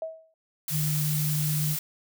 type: tone with exponential decay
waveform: sine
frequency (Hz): 644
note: E5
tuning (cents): -41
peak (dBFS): -27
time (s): 0.02-0.34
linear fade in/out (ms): 2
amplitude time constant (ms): 68
type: noise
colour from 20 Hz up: blue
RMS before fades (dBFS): -31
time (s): 0.68-1.79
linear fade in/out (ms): 2
type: tone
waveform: sine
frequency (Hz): 151.3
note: D#3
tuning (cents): -48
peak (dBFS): -25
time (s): 0.7-1.77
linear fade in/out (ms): 50
effects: none